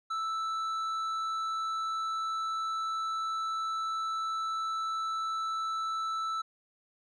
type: tone with tanh clipping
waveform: sine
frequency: 1318.5 Hz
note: E6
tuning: in tune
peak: -32 dBFS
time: 0.1-6.42 s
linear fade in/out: 10 ms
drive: 8 dB
effects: none